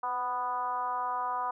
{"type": "tone with frequency modulation", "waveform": "sine", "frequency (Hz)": 990, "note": "B5", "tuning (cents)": 4, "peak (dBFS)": -29, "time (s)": [0.03, 1.51], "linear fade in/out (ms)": 5, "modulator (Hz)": 243, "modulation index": 1.1, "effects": []}